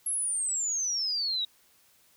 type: exponential sweep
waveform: sine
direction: down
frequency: 11260 to 3781 Hz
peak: -27 dBFS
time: 0.06-1.45 s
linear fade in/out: 5 ms
effects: white hiss -63 dBFS RMS until 2.16 s